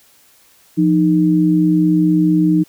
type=tone pair together; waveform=sine; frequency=173.53 / 309.2 Hz; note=F3 / D#4; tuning=-11 / -11 cents; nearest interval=minor seventh; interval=1000 cents; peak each=-14 / -12 dBFS; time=0.77-2.64 s; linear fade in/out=20 ms; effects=white hiss -51 dBFS RMS until 2.68 s